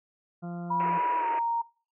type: harmonic tone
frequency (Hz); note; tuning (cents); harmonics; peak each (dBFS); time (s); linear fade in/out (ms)
173.4; F3; -12; 1 / 2 / 3 / 4 / 5 / 6 / 7 / 8; -34 / -44 / -53 / -43 / -57 / -55 / -57 / -52; 0.42-0.99; 20
type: tone with pitch glide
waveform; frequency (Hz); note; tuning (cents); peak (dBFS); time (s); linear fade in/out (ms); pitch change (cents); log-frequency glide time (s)
sine; 974 to 930.6; B5 to A#5; -24 to -3; -25; 0.7-1.62; 10; -79; 1.18-1.26
type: band-pass noise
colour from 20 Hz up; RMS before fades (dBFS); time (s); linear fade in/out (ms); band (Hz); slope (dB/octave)
pink; -38; 0.8-1.39; 0; 310 to 2700; 96
effects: noise-tail reverb RT60 0.4 s tail -22 dB re dry